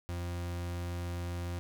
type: tone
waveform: 40% pulse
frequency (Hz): 87.2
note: F2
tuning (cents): -2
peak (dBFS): -34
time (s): 0.09-1.59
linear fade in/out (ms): 0
effects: none